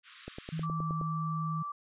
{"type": "high-pass noise", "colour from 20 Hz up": "white", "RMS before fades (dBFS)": -45, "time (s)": [0.03, 0.67], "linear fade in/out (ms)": 50, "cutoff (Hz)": 1100, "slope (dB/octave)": 96}
{"type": "click train", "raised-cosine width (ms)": 2, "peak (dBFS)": -27, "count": 8, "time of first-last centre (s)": [0.28, 1.013], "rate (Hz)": 9.55}
{"type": "tone with pitch glide", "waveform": "sine", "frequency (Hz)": [160.6, 158.85], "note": ["E3", "D#3"], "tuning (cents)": [-45, 36], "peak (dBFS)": -32, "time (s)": [0.52, 1.63], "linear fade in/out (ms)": 10, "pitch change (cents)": -19, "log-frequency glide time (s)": [0.76, 0.89]}
{"type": "tone", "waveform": "sine", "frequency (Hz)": 1165, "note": "D6", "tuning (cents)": -14, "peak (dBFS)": -35, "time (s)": [0.63, 1.72], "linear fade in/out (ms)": 5}
{"effects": ["resampled to 8000 Hz"]}